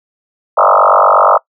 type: tone with frequency modulation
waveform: sine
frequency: 937 Hz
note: A#5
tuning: 9 cents sharp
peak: -5 dBFS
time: 0.57-1.38 s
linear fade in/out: 10 ms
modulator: 48.4 Hz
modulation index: 7.9
effects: noise-tail reverb RT60 0.1 s tail -22 dB re dry